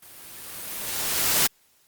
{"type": "noise with level ramp", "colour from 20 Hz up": "white", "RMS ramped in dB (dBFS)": [-47, -19], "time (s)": [0.02, 1.47], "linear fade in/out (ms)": 5, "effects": ["white hiss -62 dBFS RMS until 1.87 s", "Opus 32 kbps"]}